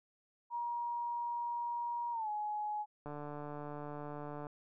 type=tone with pitch glide; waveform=sine; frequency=950 to 841.5 Hz; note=A#5 to G#5; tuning=+33 to +23 cents; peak=-35 dBFS; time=0.5-2.86 s; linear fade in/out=50 ms; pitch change=-210 cents; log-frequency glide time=2.12-2.29 s
type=click train; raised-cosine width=1 ms; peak=-31 dBFS; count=208; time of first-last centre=3.06-4.468 s; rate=147 Hz
effects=none